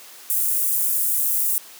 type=high-pass noise; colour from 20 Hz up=white; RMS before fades=-21 dBFS; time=0.3-1.58 s; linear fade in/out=0 ms; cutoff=8900 Hz; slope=24 dB/octave; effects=white hiss -43 dBFS RMS until 1.79 s + high-pass 300 Hz 12 dB/octave